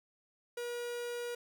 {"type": "tone", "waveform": "45% pulse", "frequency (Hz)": 480, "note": "B4", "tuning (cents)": -49, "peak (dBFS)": -37, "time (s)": [0.57, 1.35], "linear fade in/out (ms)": 5, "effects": []}